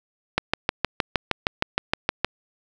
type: click train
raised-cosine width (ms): 0.3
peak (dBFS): -3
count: 13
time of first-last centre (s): 0.38-2.246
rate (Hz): 6.43
effects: none